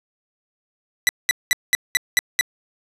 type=tone bursts; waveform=sawtooth; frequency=1975.5 Hz; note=B6; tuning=in tune; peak=-10 dBFS; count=7; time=1.07-2.41 s; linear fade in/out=0 ms; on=20 ms; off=200 ms; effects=resampled to 32000 Hz + 8-bit

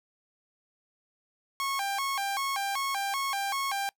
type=tone with vibrato; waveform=sawtooth; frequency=932.3 Hz; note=A#5; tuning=in tune; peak=-25 dBFS; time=1.6-3.89 s; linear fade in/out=0 ms; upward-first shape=square; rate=2.6 Hz; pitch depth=280 cents each way; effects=noise-tail reverb RT60 0.1 s tail -25 dB re dry

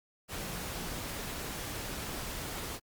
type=tone in noise; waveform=sine; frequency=174.61 Hz; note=F3; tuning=in tune; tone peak=-47 dBFS; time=0.31-0.91 s; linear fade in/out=50 ms; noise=pink; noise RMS=-39 dBFS; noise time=0.28-2.8 s; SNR=-11 dB; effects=Opus 48 kbps

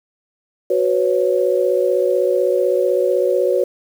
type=chord; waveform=sine; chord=F# suspended fourth; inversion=none; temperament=equal with one note detuned; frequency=370 / 498.5 / 554.4 Hz; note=F#4 / B4 / C#5; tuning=0 / +16 / 0 cents; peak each=-18 dBFS; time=0.7-3.64 s; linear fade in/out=5 ms; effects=7-bit

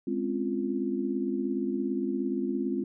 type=chord; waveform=sine; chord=Db major seventh; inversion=second; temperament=just; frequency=207.9 / 259.9 / 277.2 / 346.5 Hz; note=Ab3 / C4 / Db4 / F4; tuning=+2 / -11 / 0 / -14 cents; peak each=-33 / -31 / -36 / -32 dBFS; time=0.07-2.84 s; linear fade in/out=5 ms; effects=none

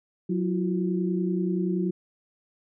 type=tone cluster; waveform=sine; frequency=183.3 / 334.2 / 364.6 Hz; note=F#3 / E4 / F#4; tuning=-16 / +24 / -25 cents; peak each=-25 / -30 / -31 dBFS; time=0.29-1.91 s; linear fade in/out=10 ms; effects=none

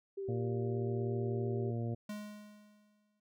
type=tone with vibrato; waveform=sine; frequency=390.3 Hz; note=G4; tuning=8 cents flat; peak=-37 dBFS; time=0.17-1.71 s; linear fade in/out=10 ms; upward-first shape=triangle; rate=8.7 Hz; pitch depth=23 cents each way
type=harmonic tone; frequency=116.54 Hz; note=A#2; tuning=in tune; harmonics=1 / 2 / 3 / 4 / 5 / 6; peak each=-35 / -41 / -45 / -47 / -49 / -51 dBFS; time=0.28-1.95 s; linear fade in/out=10 ms
type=tone with exponential decay; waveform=square; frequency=209.2 Hz; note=G#3; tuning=13 cents sharp; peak=-39 dBFS; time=2.09-3.2 s; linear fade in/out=5 ms; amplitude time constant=240 ms
effects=none

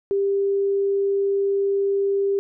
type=tone; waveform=sine; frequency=396.4 Hz; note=G4; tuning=19 cents sharp; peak=-18 dBFS; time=0.11-2.39 s; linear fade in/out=0 ms; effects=none

